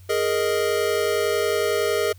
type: chord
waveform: square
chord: Ab suspended second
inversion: none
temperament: equal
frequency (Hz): 415.3 / 466.2 / 622.3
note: Ab4 / Bb4 / Eb5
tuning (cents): 0 / 0 / 0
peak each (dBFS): -24 / -25 / -27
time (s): 0.09-2.13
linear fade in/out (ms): 10
effects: added 92 Hz sine -43 dBFS peak until 2.18 s + white hiss -57 dBFS RMS until 2.18 s